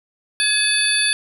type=tone cluster; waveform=sine; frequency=1691 / 2562 / 3505 / 4509 / 10300 Hz; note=G#6 / E7 / A7 / C#8 / E9; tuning=+31 / -50 / -7 / +29 / -41 cents; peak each=-22 dBFS; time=0.4-1.13 s; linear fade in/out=0 ms; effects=none